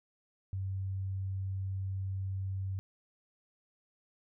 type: tone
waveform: sine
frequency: 95.9 Hz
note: G2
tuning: 37 cents flat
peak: -33 dBFS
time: 0.53-2.79 s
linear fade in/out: 0 ms
effects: none

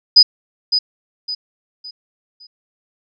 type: tone with echo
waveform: sine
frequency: 4978 Hz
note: D#8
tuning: in tune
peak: -3 dBFS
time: 0.16-0.23 s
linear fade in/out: 10 ms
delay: 560 ms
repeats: 4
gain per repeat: -9 dB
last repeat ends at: 2.47 s
effects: none

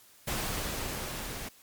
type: noise with level ramp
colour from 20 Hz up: pink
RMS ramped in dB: -32 to -39 dBFS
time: 0.27-1.49 s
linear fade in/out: 10 ms
effects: white hiss -58 dBFS RMS until 1.62 s + MP3 96 kbps

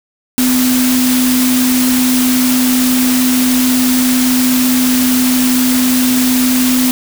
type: tone in noise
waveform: sine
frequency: 253.1 Hz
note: B3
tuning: 43 cents sharp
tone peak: -10 dBFS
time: 0.38-6.91 s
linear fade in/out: 0 ms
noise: white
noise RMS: -17 dBFS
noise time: 0.38-6.91 s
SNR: +4 dB
effects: none

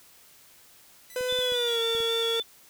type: tone bursts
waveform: 5% pulse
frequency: 1989 Hz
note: B6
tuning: 12 cents sharp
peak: -35 dBFS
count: 3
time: 1.1-1.758 s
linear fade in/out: 0 ms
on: 86 ms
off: 200 ms
type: tone with pitch glide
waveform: 45% pulse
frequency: 503 to 458.6 Hz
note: B4 to A#4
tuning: +32 to -28 cents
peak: -27 dBFS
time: 1.16-2.4 s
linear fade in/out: 2 ms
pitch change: -160 cents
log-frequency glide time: 1.45-1.8 s
type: clicks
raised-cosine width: 3 ms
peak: -33 dBFS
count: 6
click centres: 1.209 / 1.325 / 1.389 / 1.521 / 1.95 / 2.004 s
type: tone with vibrato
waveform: sine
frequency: 3454 Hz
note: A7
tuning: 33 cents flat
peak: -27 dBFS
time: 1.28-2.43 s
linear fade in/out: 20 ms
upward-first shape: square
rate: 3.7 Hz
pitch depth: 27 cents each way
effects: white hiss -55 dBFS RMS until 2.69 s

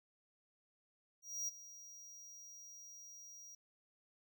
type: tone with ADSR envelope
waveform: square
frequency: 5740 Hz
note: F8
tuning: 47 cents sharp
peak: -37 dBFS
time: 1.22-3.55 s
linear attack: 260 ms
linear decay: 18 ms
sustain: -16 dB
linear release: 4 ms
effects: none

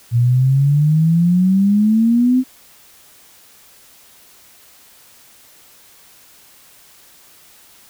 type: exponential sweep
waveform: sine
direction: up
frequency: 116.54 to 261.1 Hz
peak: -10 dBFS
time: 0.11-2.44 s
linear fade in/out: 50 ms
effects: white hiss -47 dBFS RMS until 7.89 s

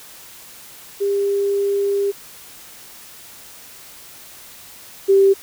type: tone pair in turn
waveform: sine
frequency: 400 / 391.3 Hz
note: G4 / G4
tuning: +35 / -3 cents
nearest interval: unison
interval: 38 cents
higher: first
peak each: -16 / -9 dBFS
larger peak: second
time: 1-2.12 / 5.08-5.34 s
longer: first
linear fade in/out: 20 ms
effects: white hiss -41 dBFS RMS until 5.42 s

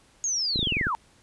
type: linear sweep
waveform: sine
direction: down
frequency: 6690 to 863 Hz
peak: -24 dBFS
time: 0.24-0.95 s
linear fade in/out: 0 ms
type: clicks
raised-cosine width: 3 ms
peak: -17 dBFS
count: 8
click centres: 0.559 / 0.592 / 0.629 / 0.672 / 0.723 / 0.769 / 0.812 / 0.869 s
effects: pink hiss -59 dBFS RMS until 1.22 s + resampled to 24000 Hz

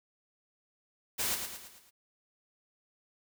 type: noise with echo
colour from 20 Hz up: white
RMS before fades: -32 dBFS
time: 1.18-1.36 s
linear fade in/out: 20 ms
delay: 110 ms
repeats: 5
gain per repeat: -6 dB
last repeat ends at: 1.91 s
effects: none

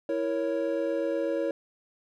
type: chord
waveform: triangle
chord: A# diminished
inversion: second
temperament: equal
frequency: 329.6 / 466.2 / 554.4 Hz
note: E4 / A#4 / C#5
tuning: 0 / 0 / 0 cents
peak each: -29 / -30 / -27 dBFS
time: 0.09-1.51 s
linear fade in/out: 2 ms
effects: none

